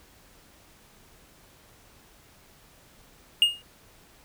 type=tone with exponential decay; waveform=triangle; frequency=2845 Hz; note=F7; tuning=31 cents sharp; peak=-11 dBFS; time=3.42-3.62 s; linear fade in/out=1 ms; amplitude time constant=42 ms; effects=pink hiss -56 dBFS RMS until 4.24 s